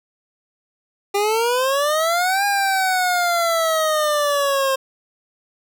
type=exponential two-way sweep; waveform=25% pulse; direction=up then down; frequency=397.8 to 813 to 530 Hz; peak=-13 dBFS; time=1.14-4.76 s; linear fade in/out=10 ms; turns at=2.45 s; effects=none